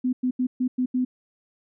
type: tone bursts at uneven times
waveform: sine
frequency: 252.8 Hz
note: B3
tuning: 41 cents sharp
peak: -20 dBFS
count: 6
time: 0.04-0.13 / 0.23-0.31 / 0.39-0.47 / 0.6-0.68 / 0.78-0.86 / 0.94-1.05 s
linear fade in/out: 10 ms
effects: none